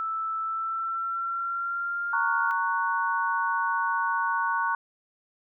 sine tone with pitch glide, 1318.5 to 1405 Hz, E6 to F6, 0 to +10 cents, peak -27 dBFS, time 0-2.51 s, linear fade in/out 0 ms, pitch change +110 cents, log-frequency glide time 0.41-2.18 s
sine chord, F# major, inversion first, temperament just, 925 / 1110 / 1480 Hz, A#5 / C#6 / F#6, -14 / +2 / 0 cents, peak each -28 dBFS, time 2.13-4.75 s, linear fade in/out 2 ms
effects none

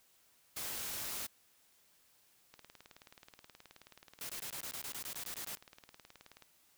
white noise, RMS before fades -41 dBFS, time 0.56-1.27 s, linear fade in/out 10 ms
click train, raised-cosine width 0.2 ms, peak -36 dBFS, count 74, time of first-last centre 2.54-6.423 s, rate 18.8 Hz
white noise bursts, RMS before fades -43 dBFS, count 13, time 4.21-5.552 s, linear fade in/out 2 ms, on 82 ms, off 23 ms
effects white hiss -69 dBFS RMS until 6.77 s

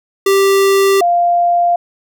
square / sine tone pair in turn, 392 / 696.6 Hz, G4 / F5, 0 / -5 cents, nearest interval minor seventh, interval 995 cents, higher second, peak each -9 dBFS, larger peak neither, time 0.26-1.01 / 1.01-1.76 s, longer neither, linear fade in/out 5 ms, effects none

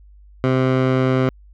15% pulse tone with low-pass filter, 130 Hz, C3, 11 cents flat, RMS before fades -17 dBFS, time 0.44-1.29 s, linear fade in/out 0 ms, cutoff 2300 Hz, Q 0.61, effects added 50 Hz sine -43 dBFS peak until 1.53 s

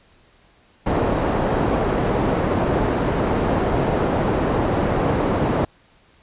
white low-pass noise, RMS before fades -20 dBFS, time 0.86-5.65 s, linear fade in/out 5 ms, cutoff 610 Hz, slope 12 dB/octave, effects pink hiss -55 dBFS RMS until 6.22 s + resampled to 8000 Hz

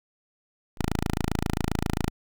5% pulse tone, 27.5 Hz, A0, in tune, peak -14 dBFS, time 0.77-2.1 s, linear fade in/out 20 ms, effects none

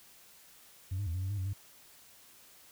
sine tone with pitch steps, 93.3 / 101 / 82.7 / 92.7 / 95.1 / 102 / 93.2 / 98.8 Hz, F#2 / G#2 / E2 / F#2 / F#2 / G#2 / F#2 / G2, +15 / -48 / +6 / +4 / +48 / -31 / +13 / +14 cents, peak -30 dBFS, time 0.91-1.534 s, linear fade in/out 10 ms, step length 78 ms, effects tanh soft clip ceiling -30 dBFS + white hiss -58 dBFS RMS until 2.71 s

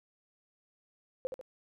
sine tone with echo, 517 Hz, C5, 21 cents flat, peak -30 dBFS, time 1.25-1.27 s, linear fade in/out 0 ms, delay 71 ms, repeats 2, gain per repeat -6 dB, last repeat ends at 1.412 s, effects none

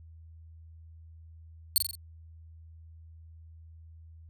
10% pulse tone with echo, 4381 Hz, C#8, 21 cents flat, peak -13 dBFS, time 1.76-1.78 s, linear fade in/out 0 ms, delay 43 ms, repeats 4, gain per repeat -5 dB, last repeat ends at 1.952 s, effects added 81 Hz sine -48 dBFS peak until 4.29 s

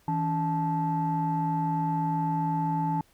sine tone cluster, 163.1 / 283 / 872 Hz, E3 / C#4 / A5, -18 / +36 / -16 cents, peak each -27 / -32 / -27 dBFS, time 0.08-3.01 s, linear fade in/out 2 ms, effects tanh soft clip ceiling -18 dBFS + pink hiss -63 dBFS RMS until 3.13 s

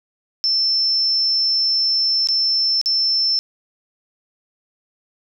sine tone with dropouts, 5330 Hz, E8, 18 cents sharp, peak -15 dBFS, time 0.44-3.39 s, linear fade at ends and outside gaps 0 ms, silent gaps 2.272-2.287 / 2.814-2.859 s, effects none

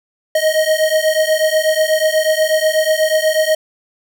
square beating tone pair, 622.3 / 630.5 Hz, D#5 / D#5, 0 / +23 cents, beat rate 8.2 Hz, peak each -16 dBFS, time 0.35-3.55 s, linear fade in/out 5 ms, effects none

